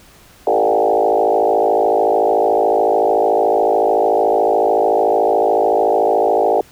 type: tone with frequency modulation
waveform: sine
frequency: 592 Hz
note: D5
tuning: 14 cents sharp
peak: -11 dBFS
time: 0.47-6.61 s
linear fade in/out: 2 ms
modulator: 53.7 Hz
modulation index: 4.1
effects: pink hiss -46 dBFS RMS until 6.71 s